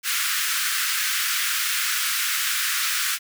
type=high-pass noise; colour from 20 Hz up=pink; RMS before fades=-24 dBFS; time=0.03-3.19 s; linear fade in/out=50 ms; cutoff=1300 Hz; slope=48 dB/octave; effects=none